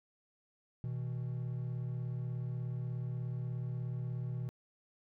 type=tone pair together; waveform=triangle; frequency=123.36 / 160 Hz; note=B2 / D#3; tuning=-2 / +49 cents; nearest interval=perfect fourth; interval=451 cents; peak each=-34 / -40 dBFS; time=0.84-4.49 s; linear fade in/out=0 ms; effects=tanh soft clip ceiling -26 dBFS